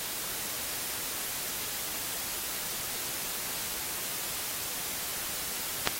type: click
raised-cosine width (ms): 0.2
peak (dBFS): -5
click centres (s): 5.874
effects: white hiss -35 dBFS RMS until 5.99 s + AAC 48 kbps

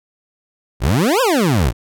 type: exponential two-way sweep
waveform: 25% pulse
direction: up then down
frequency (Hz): 49.72 to 554 to 49.72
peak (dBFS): -9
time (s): 0.8-1.73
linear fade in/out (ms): 50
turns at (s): 1.21
effects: none

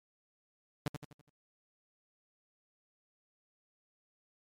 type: tone with echo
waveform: sawtooth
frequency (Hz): 147.3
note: D3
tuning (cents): +6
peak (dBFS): -27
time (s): 0.86-0.88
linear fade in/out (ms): 0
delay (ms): 83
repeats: 5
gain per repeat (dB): -7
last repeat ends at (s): 1.295
effects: MP3 64 kbps

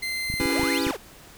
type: tone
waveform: 30% pulse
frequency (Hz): 2077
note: C7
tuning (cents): -13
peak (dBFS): -24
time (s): 0.02-0.79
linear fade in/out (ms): 10
type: clicks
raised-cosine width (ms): 5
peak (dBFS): -20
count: 7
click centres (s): 0.301 / 0.34 / 0.41 / 0.457 / 0.596 / 0.633 / 0.868
type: chord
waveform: square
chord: C# half-diminished seventh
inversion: none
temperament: just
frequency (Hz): 277.2 / 332.6 / 399.1 / 498.9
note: C#4 / E4 / G4 / B4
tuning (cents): 0 / +16 / +31 / +17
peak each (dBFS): -27 / -29 / -33 / -33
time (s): 0.4-0.91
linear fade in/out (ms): 0
type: exponential two-way sweep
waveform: 40% pulse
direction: up then down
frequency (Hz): 329.6 to 4992 to 329.6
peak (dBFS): -30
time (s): 0.49-0.97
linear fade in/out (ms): 10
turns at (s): 0.83
effects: pink hiss -48 dBFS RMS until 1.37 s

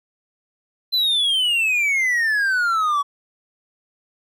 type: exponential sweep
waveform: triangle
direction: down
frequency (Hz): 4100 to 1120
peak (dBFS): -15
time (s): 0.92-3.03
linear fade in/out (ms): 20
effects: none

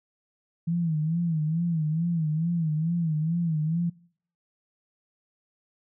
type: tone with vibrato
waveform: sine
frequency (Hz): 162.3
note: E3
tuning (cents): -27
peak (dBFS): -23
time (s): 0.67-3.9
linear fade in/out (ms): 10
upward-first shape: sine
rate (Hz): 2.3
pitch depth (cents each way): 110
effects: noise-tail reverb RT60 0.6 s tail -24 dB re dry

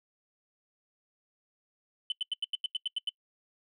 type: tone bursts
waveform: sine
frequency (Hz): 3030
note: F#7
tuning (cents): +40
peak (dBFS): -26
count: 10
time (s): 2.1-3.092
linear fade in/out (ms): 2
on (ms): 20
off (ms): 88
effects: noise-tail reverb RT60 0.1 s tail -25 dB re dry + tanh soft clip ceiling -26 dBFS

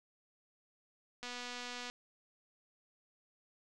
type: click train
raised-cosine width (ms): 0.2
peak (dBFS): -27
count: 165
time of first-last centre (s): 1.23-1.899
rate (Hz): 245
effects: resampled to 24000 Hz + 9-bit

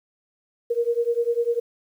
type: beating tone pair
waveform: sine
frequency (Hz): 466.2 / 476.2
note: A#4 / A#4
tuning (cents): 0 / +37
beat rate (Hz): 10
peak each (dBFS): -23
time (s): 0.7-1.6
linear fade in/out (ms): 10
effects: 9-bit

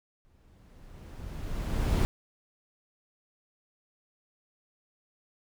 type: noise with exponential growth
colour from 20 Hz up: brown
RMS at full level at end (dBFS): -23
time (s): 0.25-2.05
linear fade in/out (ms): 0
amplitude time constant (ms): 390
effects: none

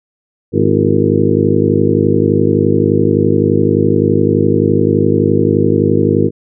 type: harmonic tone with a mistuned harmonic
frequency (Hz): 51.7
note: G#1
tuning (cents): -7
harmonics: 2 / 3 / 4 / 5 / 6 / 7 / 8 / 9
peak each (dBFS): -17 / -17 / -17 / -17 / -17 / -17 / -17 / -17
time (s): 0.52-6.31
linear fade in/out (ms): 50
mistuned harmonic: 6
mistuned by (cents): +84
effects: none

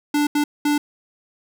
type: tone bursts at uneven times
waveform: square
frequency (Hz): 293.7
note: D4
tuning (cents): 0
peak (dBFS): -17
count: 3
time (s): 0.14-0.27 / 0.35-0.44 / 0.65-0.78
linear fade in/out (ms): 5
effects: none

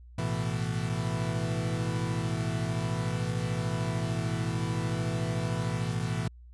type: chord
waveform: 40% pulse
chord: A suspended second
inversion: none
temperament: equal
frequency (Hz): 110 / 123.47 / 164.81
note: A2 / B2 / E3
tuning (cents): 0 / 0 / 0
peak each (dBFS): -32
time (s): 0.18-6.28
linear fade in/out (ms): 5
effects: added 60 Hz sine -47 dBFS peak until 6.53 s + resampled to 24000 Hz

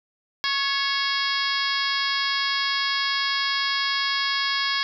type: harmonic tone with a mistuned harmonic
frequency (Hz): 550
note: C#5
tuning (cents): -14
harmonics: 2 / 3 / 4 / 5 / 6 / 7 / 8 / 9 / 10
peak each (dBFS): -29 / -28 / -30 / -37 / -29 / -34 / -31 / -30 / -37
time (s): 0.44-4.83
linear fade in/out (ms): 0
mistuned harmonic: 3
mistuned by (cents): +39
effects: none

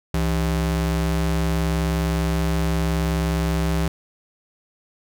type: ring-modulated tone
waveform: square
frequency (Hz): 116.54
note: A#2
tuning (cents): 0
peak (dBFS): -17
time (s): 0.14-3.88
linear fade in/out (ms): 0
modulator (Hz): 49.6
effects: none

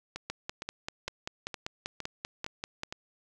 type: two click trains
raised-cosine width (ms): 0.2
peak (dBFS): -20 / -17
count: 7 / 14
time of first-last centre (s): 0.16-2.925 / 0.3-2.834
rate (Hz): 2.17 / 5.13
effects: none

